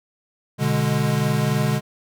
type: chord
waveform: square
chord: G# diminished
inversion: first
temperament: equal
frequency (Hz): 123.47 / 146.83 / 207.7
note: B2 / D3 / G#3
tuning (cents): 0 / 0 / 0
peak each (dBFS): -24 / -22 / -25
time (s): 0.58-1.81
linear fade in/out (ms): 50
effects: none